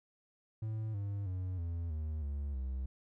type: tone with pitch steps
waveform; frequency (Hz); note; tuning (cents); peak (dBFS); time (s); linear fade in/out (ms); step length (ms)
triangle; 109.6 / 100.5 / 92.16 / 84.51 / 77.5 / 71.07 / 65.17; A2 / G2 / F#2 / E2 / D#2 / C#2 / C2; -6 / +44 / -6 / +44 / -6 / +44 / -6; -33; 0.62-2.86; 5; 320
effects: none